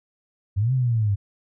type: linear two-way sweep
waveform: sine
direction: up then down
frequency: 92 to 132.9 to 97 Hz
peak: -18 dBFS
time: 0.56-1.16 s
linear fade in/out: 20 ms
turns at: 0.73 s
effects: none